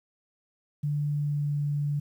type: tone with pitch glide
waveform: sine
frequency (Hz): 146.83 to 145.4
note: D3 to D3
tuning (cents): 0 to -17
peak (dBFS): -25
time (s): 0.83-2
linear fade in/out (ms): 10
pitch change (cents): -17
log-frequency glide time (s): 1.1-1.59
effects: 10-bit